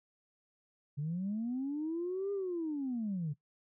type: linear two-way sweep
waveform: sine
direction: up then down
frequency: 138.7 to 405.9 to 138.7 Hz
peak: -32 dBFS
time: 0.97-3.34 s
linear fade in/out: 20 ms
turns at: 2.32 s
effects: noise-tail reverb RT60 0.1 s tail -18 dB re dry + tanh soft clip ceiling -29 dBFS